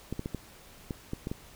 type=clicks; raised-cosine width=3 ms; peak=-20 dBFS; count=8; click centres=0.126 / 0.194 / 0.259 / 0.347 / 0.908 / 1.134 / 1.271 / 1.315 s; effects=pink hiss -53 dBFS RMS until 1.55 s